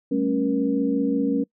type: tone cluster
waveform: sine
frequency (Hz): 194.4 / 220 / 275.1 / 474.6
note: G3 / A3 / C#4 / A#4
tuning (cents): -14 / 0 / -13 / +31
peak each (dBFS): -29 / -27 / -21 / -28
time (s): 0.11-1.44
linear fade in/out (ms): 10
effects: noise-tail reverb RT60 0.1 s tail -25 dB re dry